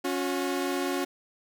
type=tone pair together; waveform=sawtooth; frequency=277.2 / 361.3 Hz; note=C#4 / F#4; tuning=0 / -41 cents; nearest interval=perfect fourth; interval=459 cents; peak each=-26 dBFS; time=0.04-1.05 s; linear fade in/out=10 ms; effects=none